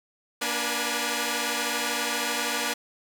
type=tone cluster; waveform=5% pulse; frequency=236.7 / 293.1 / 486 / 838 Hz; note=A#3 / D4 / B4 / G#5; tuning=+27 / -3 / -28 / +15 cents; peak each=-20 dBFS; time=0.41-2.74 s; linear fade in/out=10 ms; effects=none